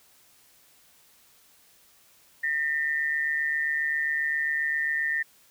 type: tone pair together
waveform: sine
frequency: 1814 / 1961.5 Hz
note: A#6 / B6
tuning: -48 / -12 cents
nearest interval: minor second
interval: 136 cents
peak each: -25 / -31 dBFS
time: 2.43-5.23 s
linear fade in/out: 10 ms
effects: white hiss -59 dBFS RMS until 5.5 s